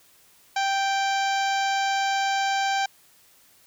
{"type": "harmonic tone", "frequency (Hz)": 784, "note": "G5", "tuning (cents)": 0, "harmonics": [1, 2, 3, 4, 5, 6, 7, 8, 9], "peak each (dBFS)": [-23, -29, -33, -35, -37, -39, -40, -41, -42], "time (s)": [0.56, 2.86], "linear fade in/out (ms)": 5, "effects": ["white hiss -57 dBFS RMS until 3.66 s"]}